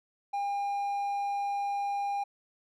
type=tone; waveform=triangle; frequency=805 Hz; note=G5; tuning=46 cents sharp; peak=-27 dBFS; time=0.33-2.24 s; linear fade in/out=10 ms; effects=none